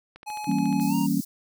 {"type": "click train", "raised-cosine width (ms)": 0.3, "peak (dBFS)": -28, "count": 10, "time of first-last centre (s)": [0.16, 0.798], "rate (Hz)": 14.1}
{"type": "tone with pitch glide", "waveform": "square", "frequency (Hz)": [845, 932.2], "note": ["G#5", "A#5"], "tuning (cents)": [30, 0], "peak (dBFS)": -32, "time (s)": [0.26, 1.07], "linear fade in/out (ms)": 20, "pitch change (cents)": 170, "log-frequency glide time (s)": [0.88, 0.95]}
{"type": "chord", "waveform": "sine", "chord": "E diminished seventh", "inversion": "none", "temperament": "equal", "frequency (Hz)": [164.81, 196, 233.1, 277.2], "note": ["E3", "G3", "Bb3", "Db4"], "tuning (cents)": [0, 0, 0, 0], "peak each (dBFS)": [-29, -26, -27, -25], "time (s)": [0.47, 1.21], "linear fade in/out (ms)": 10}
{"type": "high-pass noise", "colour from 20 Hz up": "white", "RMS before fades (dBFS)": -39, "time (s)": [0.8, 1.25], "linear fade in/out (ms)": 10, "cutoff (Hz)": 4400, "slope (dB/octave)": 48}
{"effects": []}